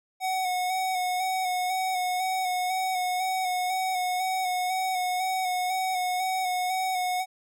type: tone with vibrato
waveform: square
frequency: 740 Hz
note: F#5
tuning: in tune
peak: -26 dBFS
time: 0.2-7.26 s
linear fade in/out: 50 ms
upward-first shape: square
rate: 2 Hz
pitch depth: 25 cents each way
effects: none